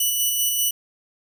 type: tone with tremolo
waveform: 5% pulse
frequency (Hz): 2960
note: F#7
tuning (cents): 0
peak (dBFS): -10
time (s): 0-0.71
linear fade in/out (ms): 5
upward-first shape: square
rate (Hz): 5.1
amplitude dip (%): 25
effects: none